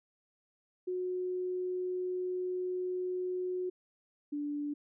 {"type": "tone pair in turn", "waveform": "sine", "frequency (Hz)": [365, 291.9], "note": ["F#4", "D4"], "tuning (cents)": [-24, -10], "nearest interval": "major third", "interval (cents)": 386, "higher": "first", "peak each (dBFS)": [-32, -33], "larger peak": "first", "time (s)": [[0.87, 3.7], [4.32, 4.74]], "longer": "first", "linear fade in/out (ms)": 10, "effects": []}